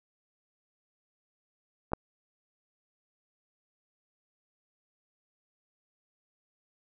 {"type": "clicks", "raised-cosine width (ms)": 1, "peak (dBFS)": [-30, -11], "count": 2, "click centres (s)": [1.919, 1.934], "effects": []}